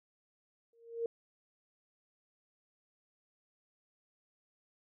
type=tone with exponential growth; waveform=sine; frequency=463.2 Hz; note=A#4; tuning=11 cents flat; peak=-29 dBFS; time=0.73-1.06 s; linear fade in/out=2 ms; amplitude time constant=71 ms; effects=none